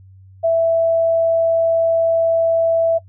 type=tone; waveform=sine; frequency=661 Hz; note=E5; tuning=5 cents sharp; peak=-12 dBFS; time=0.43-2.99 s; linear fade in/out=20 ms; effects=noise-tail reverb RT60 0.1 s tail -24 dB re dry + added 95 Hz sine -41 dBFS peak until 3.08 s